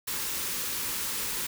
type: band-stop noise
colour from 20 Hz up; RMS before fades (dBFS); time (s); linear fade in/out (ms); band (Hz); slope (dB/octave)
white; -32; 0.07-1.47; 10; 570 to 830; 96
effects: none